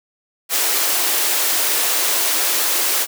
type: high-pass noise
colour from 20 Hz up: white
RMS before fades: -18 dBFS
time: 0.49-3.07 s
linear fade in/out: 50 ms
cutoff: 300 Hz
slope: 48 dB/octave
effects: none